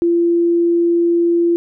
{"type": "tone", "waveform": "sine", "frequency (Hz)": 341.7, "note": "F4", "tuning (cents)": -38, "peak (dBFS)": -11, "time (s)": [0.02, 1.56], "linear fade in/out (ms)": 0, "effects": []}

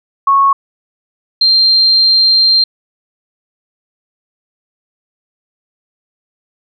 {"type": "tone pair in turn", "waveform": "sine", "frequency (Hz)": [1102, 4171], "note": ["C#6", "C8"], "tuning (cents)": [-11, -6], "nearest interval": "octave + major seventh", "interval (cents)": 2305, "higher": "second", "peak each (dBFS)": -6, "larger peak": "neither", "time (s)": [[0.27, 0.53], [1.41, 2.64]], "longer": "second", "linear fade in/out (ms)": 5, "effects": []}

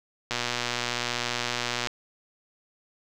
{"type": "click train", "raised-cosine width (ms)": 0.2, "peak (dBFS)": -10, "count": 190, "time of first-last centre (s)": [0.31, 1.872], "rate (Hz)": 121, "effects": []}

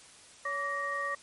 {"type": "tone cluster", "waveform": "sine", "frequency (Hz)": [562, 1156, 1874], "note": ["C#5", "D6", "A#6"], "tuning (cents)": [24, -28, 9], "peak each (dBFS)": [-39, -34, -34], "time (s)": [0.45, 1.15], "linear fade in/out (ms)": 5, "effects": ["white hiss -54 dBFS RMS until 1.22 s", "MP3 48 kbps"]}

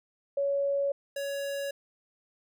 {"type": "tone pair in turn", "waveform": ["sine", "square"], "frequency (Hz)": [560, 560], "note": ["C#5", "C#5"], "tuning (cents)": [18, 18], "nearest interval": "unison", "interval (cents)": 0, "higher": "neither", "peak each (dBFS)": [-25, -32], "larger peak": "first", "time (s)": [[0.37, 0.92], [1.16, 1.71]], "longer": "neither", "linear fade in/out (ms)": 5, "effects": []}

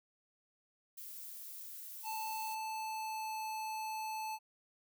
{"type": "noise", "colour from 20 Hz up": "violet", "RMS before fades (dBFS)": -48, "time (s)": [0.97, 2.55], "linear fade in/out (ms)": 10}
{"type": "tone with pitch glide", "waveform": "square", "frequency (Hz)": [880, 871.9], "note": ["A5", "A5"], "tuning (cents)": [0, -16], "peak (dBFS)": -39, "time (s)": [2.03, 4.39], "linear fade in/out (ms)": 50, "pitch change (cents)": -16, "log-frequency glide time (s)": [2.26, 3.43]}
{"effects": []}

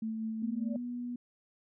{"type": "tone with tremolo", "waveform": "sine", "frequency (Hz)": 221.4, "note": "A3", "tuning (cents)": 11, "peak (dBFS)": -32, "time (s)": [0.02, 0.77], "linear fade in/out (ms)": 5, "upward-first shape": "sine", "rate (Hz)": 5.2, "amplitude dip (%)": 25}
{"type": "tone", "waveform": "sine", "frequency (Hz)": 243.5, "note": "B3", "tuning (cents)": -24, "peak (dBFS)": -35, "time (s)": [0.42, 1.16], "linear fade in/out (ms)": 5}
{"type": "tone with exponential growth", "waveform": "sine", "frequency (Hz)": 577, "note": "D5", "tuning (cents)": -31, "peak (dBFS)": -37, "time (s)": [0.53, 0.76], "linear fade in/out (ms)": 2, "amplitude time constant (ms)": 48}
{"effects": []}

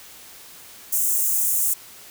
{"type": "high-pass noise", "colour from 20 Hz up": "white", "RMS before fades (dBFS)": -21, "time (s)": [0.92, 1.74], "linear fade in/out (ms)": 10, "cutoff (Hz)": 6700, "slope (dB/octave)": 48, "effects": ["white hiss -44 dBFS RMS until 2.1 s"]}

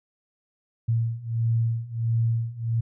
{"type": "beating tone pair", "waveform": "sine", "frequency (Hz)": [114.1, 115.6], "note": ["A#2", "A#2"], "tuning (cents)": [-37, -14], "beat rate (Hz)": 1.5, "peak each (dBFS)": [-26, -24], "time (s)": [0.88, 2.81], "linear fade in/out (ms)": 10, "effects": []}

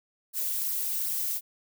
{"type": "noise with flanger", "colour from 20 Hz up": "violet", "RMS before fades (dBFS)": -30, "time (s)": [0.33, 1.41], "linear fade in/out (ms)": 50, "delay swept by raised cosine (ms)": [0.28, 3.68], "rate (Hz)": 2.7, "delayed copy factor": -0.6, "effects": []}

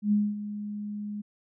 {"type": "tone with ADSR envelope", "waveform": "sine", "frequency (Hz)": 207.7, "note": "G#3", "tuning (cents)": 0, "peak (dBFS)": -19, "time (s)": [0.02, 1.22], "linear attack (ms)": 100, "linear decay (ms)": 230, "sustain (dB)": -13, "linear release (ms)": 14, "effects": []}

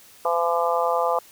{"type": "harmonic tone", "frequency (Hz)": 170, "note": "F3", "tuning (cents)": -46, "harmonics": [3, 4, 5, 6, 7], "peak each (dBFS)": [-24, -25, -26, -27, -27], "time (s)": [0.25, 1.19], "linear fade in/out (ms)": 2, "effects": ["white hiss -50 dBFS RMS until 1.31 s"]}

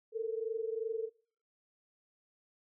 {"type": "tone pair together", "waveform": "sine", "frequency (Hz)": [441.5, 464.3], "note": ["A4", "A#4"], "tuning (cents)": [6, -7], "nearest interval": "minor second", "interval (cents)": 87, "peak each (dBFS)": [-35, -38], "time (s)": [0.12, 1.1], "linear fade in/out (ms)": 50, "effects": ["noise-tail reverb RT60 0.5 s tail -25 dB re dry"]}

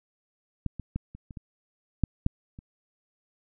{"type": "clicks", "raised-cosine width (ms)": 5, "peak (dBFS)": [-16, -23, -17, -30, -30, -26, -10, -10, -30], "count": 9, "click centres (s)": [0.663, 0.797, 0.96, 1.15, 1.308, 1.372, 2.037, 2.264, 2.589], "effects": []}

